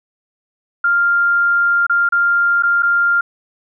sine tone with dropouts, 1396.9 Hz, F6, in tune, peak -11 dBFS, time 0.84-3.21 s, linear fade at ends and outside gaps 5 ms, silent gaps 1.867-1.896 / 2.09-2.122 / 2.625-2.633 / 2.824-2.83 s, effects none

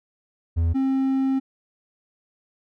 triangle tone pair in turn, 83.3 / 266.8 Hz, E2 / C4, +19 / +34 cents, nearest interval octave + minor sixth, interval 2015 cents, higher second, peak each -16 / -17 dBFS, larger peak first, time 0.56-0.74 / 0.74-1.4 s, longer second, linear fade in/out 20 ms, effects none

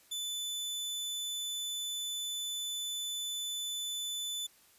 sawtooth tone, 3500 Hz, A7, 10 cents flat, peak -32 dBFS, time 0.11-4.47 s, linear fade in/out 10 ms, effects white hiss -63 dBFS RMS until 4.78 s + resampled to 32000 Hz

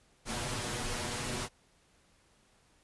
pink noise with comb filter, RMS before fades -36 dBFS, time 0.25-1.49 s, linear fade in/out 50 ms, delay 8.2 ms, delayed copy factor +0.8, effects pink hiss -67 dBFS RMS until 2.83 s + resampled to 24000 Hz

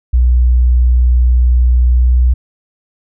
sine tone with pitch glide, 61.3 to 61.94 Hz, B1 to B1, -12 to +6 cents, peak -6 dBFS, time 0.13-2.34 s, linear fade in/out 10 ms, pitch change +18 cents, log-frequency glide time 1.86-2.19 s, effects none

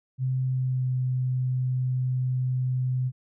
sine tone with pitch glide, 129.7 to 127.77 Hz, C3 to C3, -15 to -41 cents, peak -23 dBFS, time 0.18-3.12 s, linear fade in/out 50 ms, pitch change -26 cents, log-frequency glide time 0.44-0.92 s, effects none

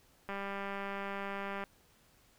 click train, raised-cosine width 0.5 ms, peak -25 dBFS, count 268, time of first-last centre 0.29-1.638 s, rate 198 Hz, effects pink hiss -66 dBFS RMS until 2.38 s

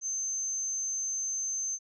sine tone, 6250 Hz, G8, 6 cents flat, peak -30 dBFS, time 0.01-1.79 s, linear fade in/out 50 ms, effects none

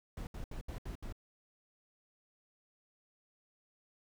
brown noise bursts, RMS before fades -42 dBFS, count 6, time 0.17-1.125 s, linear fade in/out 2 ms, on 100 ms, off 71 ms, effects none

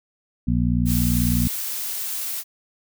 harmonic tone, 60 Hz, B1, 49 cents flat, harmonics 1 / 2 / 3 / 4, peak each -23 / -23 / -23 / -23 dBFS, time 0.47-1.48 s, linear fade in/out 10 ms
blue noise, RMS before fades -28 dBFS, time 0.85-2.44 s, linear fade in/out 50 ms
effects none

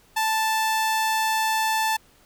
sawtooth tone, 880 Hz, A5, in tune, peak -17 dBFS, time 0.16-1.97 s, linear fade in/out 10 ms, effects pink hiss -57 dBFS RMS until 2.25 s

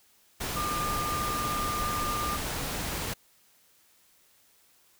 sine tone in noise, 1200 Hz, D6, 37 cents sharp, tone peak -30 dBFS, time 0.56-2.37 s, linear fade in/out 10 ms, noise pink, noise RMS -33 dBFS, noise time 0.4-3.14 s, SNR 0 dB, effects white hiss -63 dBFS RMS until 4.99 s

